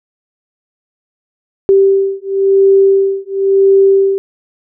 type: beating tone pair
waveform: sine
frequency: 390 / 390.96 Hz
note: G4 / G4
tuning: -9 / -5 cents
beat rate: 0.96 Hz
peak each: -10 dBFS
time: 1.69-4.18 s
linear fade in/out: 0 ms
effects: none